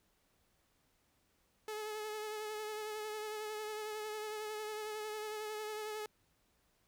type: tone with vibrato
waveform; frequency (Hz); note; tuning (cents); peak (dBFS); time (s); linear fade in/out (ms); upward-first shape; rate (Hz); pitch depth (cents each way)
sawtooth; 427.7; A4; -49; -36; 1.68-6.06; 2; sine; 11; 26
effects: pink hiss -75 dBFS RMS until 6.87 s

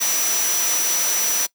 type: tone in noise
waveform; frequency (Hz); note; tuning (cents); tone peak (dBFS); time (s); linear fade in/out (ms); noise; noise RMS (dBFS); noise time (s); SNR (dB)
sine; 5900; F#8; -6; -20; 0-1.47; 20; white; -23; 0-1.47; 0
effects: noise-tail reverb RT60 0.1 s tail -20 dB re dry + high-pass 300 Hz 12 dB/octave

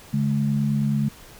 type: tone pair together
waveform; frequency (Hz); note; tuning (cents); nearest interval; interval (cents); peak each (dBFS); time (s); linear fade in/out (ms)
sine; 143 / 212.5; D3 / G#3; -46 / +40; perfect fifth; 686; -22; 0.13-1.09; 10
effects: pink hiss -46 dBFS RMS until 1.39 s

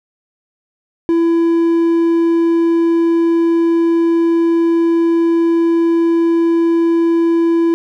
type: tone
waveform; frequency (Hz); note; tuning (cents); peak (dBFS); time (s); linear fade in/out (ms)
triangle; 334.4; E4; +25; -8; 1.09-7.74; 0
effects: none

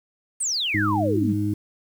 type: exponential sweep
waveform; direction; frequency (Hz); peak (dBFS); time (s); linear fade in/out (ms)
sine; down; 9080 to 174.61; -22; 0.4-1.34; 10
type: harmonic tone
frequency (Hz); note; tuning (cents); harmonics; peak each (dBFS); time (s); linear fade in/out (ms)
103.6; G#2; -4; 1 / 2 / 3; -25 / -29 / -24; 0.74-1.54; 5
effects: 8-bit

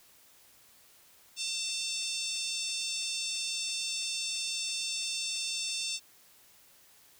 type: harmonic tone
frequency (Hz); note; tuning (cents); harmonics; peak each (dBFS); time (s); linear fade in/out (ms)
897; A5; +33; 3 / 4 / 5 / 6 / 7 / 8 / 9 / 10; -40 / -38 / -41 / -38 / -42 / -44 / -42 / -45; 1.36-6; 50
effects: white hiss -60 dBFS RMS until 7.19 s

